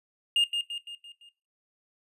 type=tone with echo; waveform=triangle; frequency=2828 Hz; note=F7; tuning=21 cents sharp; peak=-19 dBFS; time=0.36-0.44 s; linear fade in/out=2 ms; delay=170 ms; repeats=5; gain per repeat=-6 dB; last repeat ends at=1.29 s; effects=noise-tail reverb RT60 0.3 s tail -17 dB re dry + resampled to 32000 Hz